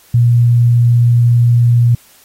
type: tone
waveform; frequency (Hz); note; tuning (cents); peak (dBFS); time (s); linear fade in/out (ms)
sine; 119.5; A#2; +43; -6; 0.14-1.95; 5
effects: white hiss -46 dBFS RMS until 2.24 s + AAC 48 kbps